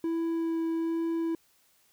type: tone with vibrato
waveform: triangle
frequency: 329.6 Hz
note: E4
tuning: in tune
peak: -25 dBFS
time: 0.04-1.35 s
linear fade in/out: 2 ms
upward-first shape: sine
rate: 1.2 Hz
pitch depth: 8 cents each way
effects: white hiss -66 dBFS RMS until 1.92 s